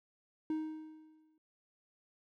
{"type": "tone with exponential decay", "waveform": "triangle", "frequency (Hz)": 312.7, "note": "D#4", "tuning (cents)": 9, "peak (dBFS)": -29, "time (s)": [0.5, 1.38], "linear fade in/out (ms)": 2, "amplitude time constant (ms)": 190, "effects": []}